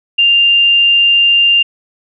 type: tone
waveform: sine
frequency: 2794 Hz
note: F7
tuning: in tune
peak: -6 dBFS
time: 0.18-1.63 s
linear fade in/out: 10 ms
effects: none